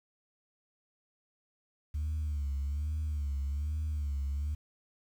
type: tone with vibrato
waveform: sine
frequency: 73.1 Hz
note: D2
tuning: 7 cents flat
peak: -29 dBFS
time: 1.94-4.55 s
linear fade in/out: 10 ms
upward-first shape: sine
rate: 1.2 Hz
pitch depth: 100 cents each way
effects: tanh soft clip ceiling -28 dBFS + 10-bit